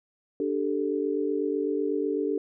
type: chord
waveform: sine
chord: D suspended fourth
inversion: none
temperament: equal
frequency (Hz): 293.7 / 392 / 440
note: D4 / G4 / A4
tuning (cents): 0 / 0 / 0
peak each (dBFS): -29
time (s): 0.4-2.38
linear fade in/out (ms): 2
effects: none